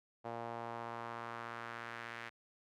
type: tone with band-pass filter sweep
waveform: sawtooth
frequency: 116.7 Hz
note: A#2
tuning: 2 cents sharp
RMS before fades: -45 dBFS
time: 0.24-2.3 s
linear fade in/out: 20 ms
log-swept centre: 720 to 1900 Hz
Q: 1.8
effects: none